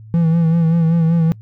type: tone with vibrato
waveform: triangle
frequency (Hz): 165.3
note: E3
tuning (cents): +5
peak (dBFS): -9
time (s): 0.14-1.32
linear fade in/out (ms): 0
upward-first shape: sine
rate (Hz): 5.2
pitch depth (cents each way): 47
effects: noise-tail reverb RT60 0.1 s tail -24 dB re dry + added 109 Hz sine -35 dBFS peak until 1.41 s